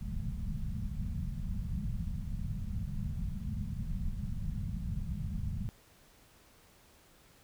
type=low-pass noise; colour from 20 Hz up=pink; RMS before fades=-36 dBFS; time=0.01-5.69 s; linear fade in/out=0 ms; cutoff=220 Hz; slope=96 dB/octave; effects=pink hiss -62 dBFS RMS until 7.43 s